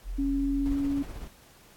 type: tone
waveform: sine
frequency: 42.5 Hz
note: F1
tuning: 46 cents flat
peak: -31 dBFS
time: 0.04-0.77 s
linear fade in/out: 50 ms
type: tone with pitch glide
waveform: sine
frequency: 277.2 to 280.4 Hz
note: C#4 to C#4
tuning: 0 to +20 cents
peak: -25 dBFS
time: 0.18-1.03 s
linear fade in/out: 10 ms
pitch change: +20 cents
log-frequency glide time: 0.33-0.86 s
type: noise with tremolo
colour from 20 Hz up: brown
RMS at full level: -36 dBFS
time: 0.65-1.28 s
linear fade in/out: 10 ms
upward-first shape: sine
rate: 16 Hz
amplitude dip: 45%
effects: pink hiss -56 dBFS RMS until 1.76 s + AAC 64 kbps